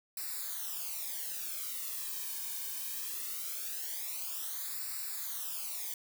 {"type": "noise with flanger", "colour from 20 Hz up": "blue", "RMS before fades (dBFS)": -39, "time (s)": [0.17, 5.94], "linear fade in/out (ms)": 2, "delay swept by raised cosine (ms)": [0.31, 1.51], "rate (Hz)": 0.21, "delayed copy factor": -0.9, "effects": []}